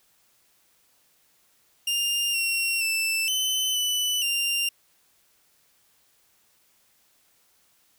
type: tone with pitch steps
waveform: sawtooth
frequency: 2804 / 2737 / 2655 / 3039 / 2984 / 2787 Hz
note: F7 / F7 / E7 / F#7 / F#7 / F7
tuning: +6 / -36 / +12 / +46 / +14 / -4 cents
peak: -20 dBFS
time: 1.87-4.69 s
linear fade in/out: 5 ms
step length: 470 ms
effects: white hiss -64 dBFS RMS until 7.98 s